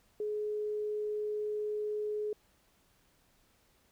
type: tone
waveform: sine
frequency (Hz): 422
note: G#4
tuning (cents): +28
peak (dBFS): -32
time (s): 0.2-2.33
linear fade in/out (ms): 2
effects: pink hiss -69 dBFS RMS until 3.91 s